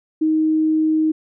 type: tone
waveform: sine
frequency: 313.6 Hz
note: D#4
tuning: 14 cents sharp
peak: -14 dBFS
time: 0.21-1.12 s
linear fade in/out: 10 ms
effects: none